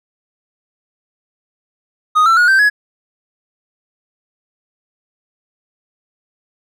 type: tone with pitch steps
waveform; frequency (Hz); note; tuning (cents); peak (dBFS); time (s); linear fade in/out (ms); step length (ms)
triangle; 1244.5 / 1341.5 / 1446.2 / 1558.9 / 1680.5; D#6 / E6 / F#6 / G6 / G#6; 0 / +30 / -40 / -10 / +20; -6; 2.15-2.7; 20; 110
effects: none